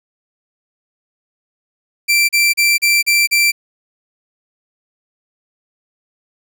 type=tone bursts; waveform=sawtooth; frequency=2349 Hz; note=D7; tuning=in tune; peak=-7 dBFS; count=6; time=2.08-3.52 s; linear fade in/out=20 ms; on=210 ms; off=36 ms; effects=none